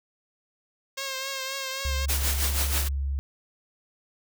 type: tone with vibrato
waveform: 5% pulse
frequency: 536 Hz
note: C5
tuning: 42 cents sharp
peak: -19 dBFS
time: 0.97-2.06 s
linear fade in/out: 10 ms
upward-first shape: triangle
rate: 3.8 Hz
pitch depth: 44 cents each way
type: tone with pitch glide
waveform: sine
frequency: 69.3 to 68.9 Hz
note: C#2 to C#2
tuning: 0 to -10 cents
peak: -25 dBFS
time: 1.85-3.19 s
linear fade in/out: 0 ms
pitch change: -10 cents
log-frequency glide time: 2.81-3 s
type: noise with tremolo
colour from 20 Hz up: white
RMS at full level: -26 dBFS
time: 2.08-2.89 s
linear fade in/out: 20 ms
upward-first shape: sine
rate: 6.2 Hz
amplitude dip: 60%
effects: none